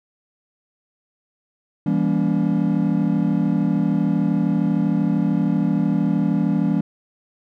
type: chord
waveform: triangle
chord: E diminished seventh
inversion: none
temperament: just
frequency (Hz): 164.81 / 197.78 / 237.3 / 284.8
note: E3 / G3 / Bb3 / Db4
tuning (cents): 0 / +16 / +31 / +47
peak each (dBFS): -20 / -19 / -22 / -21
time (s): 1.86-6.81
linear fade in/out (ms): 5
effects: none

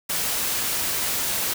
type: noise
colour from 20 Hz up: white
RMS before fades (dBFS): -25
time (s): 0.09-1.54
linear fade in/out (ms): 10
effects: none

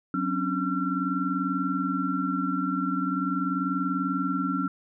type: tone cluster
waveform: sine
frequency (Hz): 183.9 / 265.8 / 286.2 / 1359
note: F#3 / C4 / D4 / F6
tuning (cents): -10 / +27 / -45 / -48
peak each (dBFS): -30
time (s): 0.14-4.68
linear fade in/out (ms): 2
effects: none

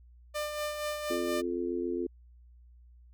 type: tone with tremolo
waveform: sawtooth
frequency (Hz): 598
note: D5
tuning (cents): +31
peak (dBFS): -27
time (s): 0.34-1.42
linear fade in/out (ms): 20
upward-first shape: sine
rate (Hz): 4.2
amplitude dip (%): 45
type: chord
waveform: sine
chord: F major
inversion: second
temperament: just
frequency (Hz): 261.9 / 349.2 / 436.5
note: C4 / F4 / A4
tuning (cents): +2 / 0 / -14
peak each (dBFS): -36 / -32 / -37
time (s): 1.1-2.07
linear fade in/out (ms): 5
effects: added 60 Hz sine -53 dBFS peak until 3.13 s

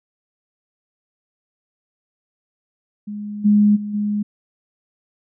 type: tone with level steps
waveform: sine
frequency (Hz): 207.7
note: G#3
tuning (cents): 0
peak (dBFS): -26 / -10 / -24 / -18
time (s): 3.07-4.23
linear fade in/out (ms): 10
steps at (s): 3.44 / 3.75 / 3.93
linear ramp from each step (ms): 20
effects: none

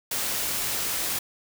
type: noise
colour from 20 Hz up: white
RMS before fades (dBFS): -28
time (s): 0.11-1.19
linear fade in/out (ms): 5
effects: none

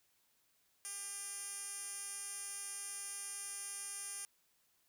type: tone with band-pass filter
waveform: 10% pulse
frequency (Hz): 399.8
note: G4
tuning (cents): +34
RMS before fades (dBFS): -45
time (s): 0.85-4.25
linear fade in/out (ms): 0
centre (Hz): 9100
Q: 3.7
effects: white hiss -75 dBFS RMS until 4.88 s

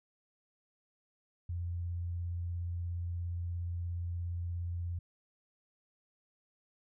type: tone with vibrato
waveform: sine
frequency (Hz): 86.7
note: F2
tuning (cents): -12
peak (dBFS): -34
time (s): 1.49-4.99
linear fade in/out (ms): 5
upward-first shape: square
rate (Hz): 17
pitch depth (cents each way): 11
effects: none

